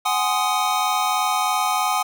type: chord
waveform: square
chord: Ab dominant seventh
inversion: third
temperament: just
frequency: 747.5 / 830.6 / 1038.3 / 1245.9 Hz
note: Gb5 / Ab5 / C6 / Eb6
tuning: +17 / 0 / -14 / +2 cents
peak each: -25 / -25 / -28 / -24 dBFS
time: 0.05-2.03 s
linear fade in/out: 10 ms
effects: none